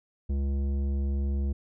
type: tone with tanh clipping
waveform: sine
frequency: 69.3 Hz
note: C#2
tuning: in tune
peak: -27 dBFS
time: 0.29-1.53 s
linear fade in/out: 10 ms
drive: 12 dB
effects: none